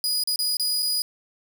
sawtooth tone with dropouts, 4928 Hz, D#8, 17 cents flat, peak -19 dBFS, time 0.04-1.02 s, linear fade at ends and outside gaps 1 ms, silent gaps 0.237-0.274 / 0.359-0.39 / 0.569-0.597 / 0.823-0.827 s, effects none

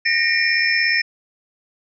sine tone cluster, 1837 / 1914 / 2186 / 2386 / 5290 Hz, A#6 / A#6 / C#7 / D7 / E8, -26 / +45 / -25 / +27 / +5 cents, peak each -19 / -24 / -27 / -21 / -22 dBFS, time 0.05-1.02 s, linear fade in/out 10 ms, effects none

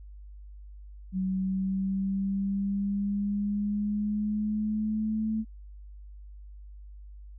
sine exponential sweep, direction up, 187.2 to 220 Hz, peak -26 dBFS, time 1.12-5.45 s, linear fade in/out 50 ms, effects added 50 Hz sine -43 dBFS peak until 7.38 s

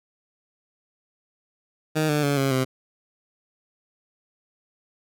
15% pulse tone with pitch steps, 155.56 / 148.88 / 142.48 / 136.36 / 130.51 Hz, D#3 / D3 / C#3 / C#3 / C3, 0 / +24 / +48 / -28 / -4 cents, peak -14 dBFS, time 1.95-2.65 s, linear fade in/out 20 ms, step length 140 ms, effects none

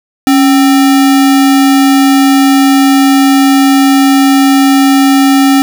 sine tone with sample-and-hold, 275 Hz, C#4, 14 cents flat, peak -3 dBFS, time 0.27-5.62 s, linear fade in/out 0 ms, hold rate 1050 Hz, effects none

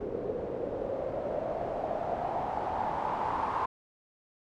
white noise with low-pass filter sweep, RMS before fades -33 dBFS, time 0-3.66 s, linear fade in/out 10 ms, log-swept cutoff 440 to 1000 Hz, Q 5.1, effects none

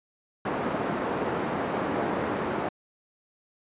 pink band-pass noise, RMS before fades -29 dBFS, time 0.45-2.69 s, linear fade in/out 5 ms, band 220 to 1200 Hz, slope 12 dB/octave, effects resampled to 8000 Hz

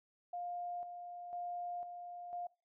sine tone with tremolo, 705 Hz, F5, 16 cents sharp, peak -39 dBFS, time 0.33-2.47 s, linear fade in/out 5 ms, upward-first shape square, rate 1 Hz, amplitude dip 50%, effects noise-tail reverb RT60 0.3 s tail -22 dB re dry

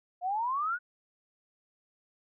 sine exponential sweep, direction up, 698.5 to 1500 Hz, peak -28 dBFS, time 0.21-0.79 s, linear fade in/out 50 ms, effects none

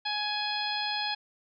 harmonic tone, 837 Hz, G#5, 13 cents sharp, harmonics 1 / 2 / 3 / 4 / 5 / 6, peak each -34 / -37 / -38 / -35 / -35 / -39 dBFS, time 0.05-1.15 s, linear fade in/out 10 ms, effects none

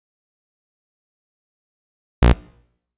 sawtooth tone, 59.3 Hz, A#1, 30 cents sharp, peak -5 dBFS, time 2.22-2.33 s, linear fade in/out 5 ms, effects noise-tail reverb RT60 0.7 s tail -22 dB re dry + resampled to 8000 Hz

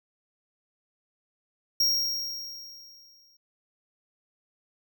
square tone with exponential decay, 5588 Hz, F8, in tune, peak -20 dBFS, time 1.8-3.37 s, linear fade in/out 5 ms, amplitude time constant 340 ms, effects none

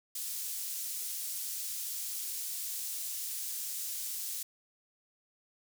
pink high-pass noise, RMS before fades -38 dBFS, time 0.15-4.43 s, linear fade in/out 5 ms, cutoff 7200 Hz, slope 12 dB/octave, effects none

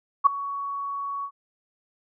sine tone with ADSR envelope, 1120 Hz, C#6, 18 cents sharp, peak -9 dBFS, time 0.24-1.31 s, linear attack 24 ms, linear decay 8 ms, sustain -19 dB, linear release 71 ms, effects none

